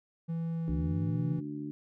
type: tone with pitch glide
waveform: triangle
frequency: 165.3 to 163.87 Hz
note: E3 to E3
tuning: +5 to -10 cents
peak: -29 dBFS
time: 0.28-1.41 s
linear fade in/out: 20 ms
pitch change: -15 cents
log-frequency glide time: 0.52-0.75 s
type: harmonic tone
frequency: 73.42 Hz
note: D2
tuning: in tune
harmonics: 2 / 3 / 4 / 5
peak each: -42 / -45 / -37 / -48 dBFS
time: 0.68-1.71 s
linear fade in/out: 0 ms
type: linear sweep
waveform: sine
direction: up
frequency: 63.2 to 144.2 Hz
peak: -32 dBFS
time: 0.69-1.39 s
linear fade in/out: 5 ms
effects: none